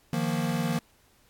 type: chord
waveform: square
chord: Eb suspended second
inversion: none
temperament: equal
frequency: 155.56 / 174.61 / 233.1 Hz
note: Eb3 / F3 / Bb3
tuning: 0 / 0 / 0 cents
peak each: -31 dBFS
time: 0.13-0.79 s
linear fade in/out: 2 ms
effects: pink hiss -63 dBFS RMS until 1.29 s + AAC 64 kbps